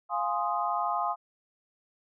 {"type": "chord", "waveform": "sine", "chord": "F minor seventh", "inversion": "none", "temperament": "equal", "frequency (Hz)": [698.5, 830.6, 1046.5, 1244.5], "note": ["F5", "Ab5", "C6", "Eb6"], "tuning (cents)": [0, 0, 0, 0], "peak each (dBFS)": -32, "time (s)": [0.09, 1.16], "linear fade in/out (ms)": 50, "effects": []}